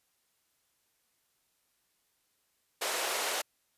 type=band-pass noise; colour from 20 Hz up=pink; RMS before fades=-33 dBFS; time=2.81-3.42 s; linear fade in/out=10 ms; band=450 to 13000 Hz; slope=24 dB/octave; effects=white hiss -75 dBFS RMS until 3.77 s + resampled to 32000 Hz